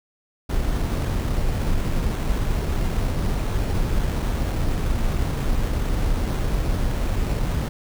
brown noise with sample-and-hold, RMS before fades -22 dBFS, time 0.49-7.69 s, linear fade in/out 10 ms, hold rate 4900 Hz, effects none

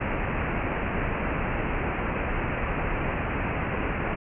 pink low-pass noise, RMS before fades -28 dBFS, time 0-4.16 s, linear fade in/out 20 ms, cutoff 2700 Hz, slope 96 dB/octave, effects none

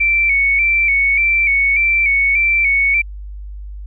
sine tone with vibrato, 2280 Hz, C#7, 48 cents sharp, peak -11 dBFS, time 0-3.02 s, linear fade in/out 10 ms, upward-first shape square, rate 1.7 Hz, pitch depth 47 cents each way, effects added 50 Hz sine -27 dBFS peak until 3.86 s

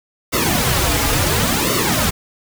pink noise with flanger, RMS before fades -17 dBFS, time 0.32-2.11 s, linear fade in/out 20 ms, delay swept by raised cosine 1.2 to 5.4 ms, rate 0.71 Hz, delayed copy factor -0.95, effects none

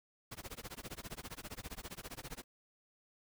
pink noise with tremolo, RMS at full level -44 dBFS, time 0.31-2.44 s, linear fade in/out 10 ms, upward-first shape sine, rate 15 Hz, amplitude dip 100%, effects none

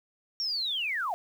sine linear sweep, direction down, 5600 to 651 Hz, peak -28 dBFS, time 0.4-1.14 s, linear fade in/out 0 ms, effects 9-bit

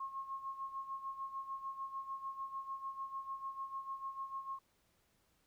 sine tone with tremolo, 1080 Hz, C#6, 45 cents flat, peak -38 dBFS, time 0-4.59 s, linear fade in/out 5 ms, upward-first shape sine, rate 6.7 Hz, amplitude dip 70%, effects pink hiss -75 dBFS RMS until 5.46 s

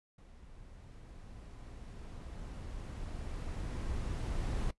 brown noise with level ramp, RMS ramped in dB -55 to -34 dBFS, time 0.18-4.71 s, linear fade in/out 5 ms, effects noise-tail reverb RT60 0.1 s tail -18 dB re dry + resampled to 24000 Hz

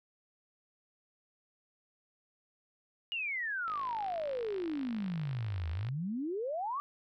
sine exponential two-way sweep, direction down then up, 2900 to 77.78 to 1192 Hz, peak -33 dBFS, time 3.12-6.8 s, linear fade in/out 0 ms, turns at 5.7 s
click train, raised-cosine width 0.3 ms, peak -31 dBFS, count 116, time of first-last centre 3.68-5.887 s, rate 52.1 Hz
effects none

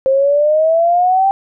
sine exponential sweep, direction up, 527 to 789 Hz, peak -9 dBFS, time 0.06-1.31 s, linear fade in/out 0 ms, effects none

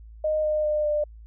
sine tone with pitch steps, 617 / 610.3 / 603.6 / 597 Hz, D#5 / D#5 / D5 / D5, -15 / -34 / +47 / +28 cents, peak -21 dBFS, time 0.24-1.04 s, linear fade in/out 5 ms, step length 200 ms, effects added 55 Hz sine -42 dBFS peak until 1.26 s

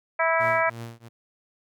harmonic tone, 327.5 Hz, E4, 11 cents flat, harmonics 2 / 3 / 4 / 5 / 6 / 7, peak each -24 / -26 / -27 / -28 / -29 / -29 dBFS, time 0.19-0.7 s, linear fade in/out 10 ms
sawtooth tone with tremolo, 116.3 Hz, A#2, 4 cents flat, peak -29 dBFS, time 0.39-1.09 s, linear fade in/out 20 ms, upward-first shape triangle, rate 2.9 Hz, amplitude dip 100%
effects none

